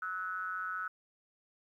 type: ring-modulated tone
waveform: triangle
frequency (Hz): 92.5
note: F#2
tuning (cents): 0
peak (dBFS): -30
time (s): 0.02-0.88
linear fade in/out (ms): 5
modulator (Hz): 1390
effects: 12-bit